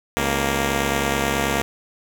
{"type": "tone pair together", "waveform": "5% pulse", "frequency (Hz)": [69.3, 233.1], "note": ["C#2", "A#3"], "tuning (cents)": [0, 0], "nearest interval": "octave + major sixth", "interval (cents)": 2100, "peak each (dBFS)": -11, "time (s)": [0.17, 1.62], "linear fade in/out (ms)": 0, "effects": []}